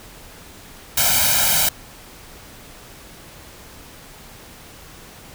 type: noise with comb filter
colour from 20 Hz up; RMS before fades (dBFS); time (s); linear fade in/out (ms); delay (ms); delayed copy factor
white; -17; 0.97-1.69; 5; 1.3; +0.95
effects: pink hiss -42 dBFS RMS until 5.34 s